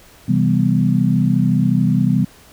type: chord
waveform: sine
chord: C major seventh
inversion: none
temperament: equal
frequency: 130.81 / 164.81 / 196 / 246.9 Hz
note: C3 / E3 / G3 / B3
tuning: 0 / 0 / 0 / 0 cents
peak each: -18 / -18 / -17 / -19 dBFS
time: 0.28-2.25 s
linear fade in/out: 10 ms
effects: pink hiss -46 dBFS RMS until 2.52 s